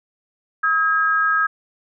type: tone pair together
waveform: sine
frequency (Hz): 1277.9 / 1625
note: D#6 / G#6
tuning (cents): +46 / -38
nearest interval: major third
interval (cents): 416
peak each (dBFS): -18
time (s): 0.63-1.47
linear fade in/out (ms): 10
effects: none